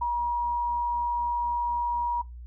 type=tone; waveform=sine; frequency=956 Hz; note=A#5; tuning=43 cents sharp; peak=-24 dBFS; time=0.01-2.22 s; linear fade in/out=10 ms; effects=noise-tail reverb RT60 0.2 s tail -21 dB re dry + added 60 Hz sine -39 dBFS peak until 2.46 s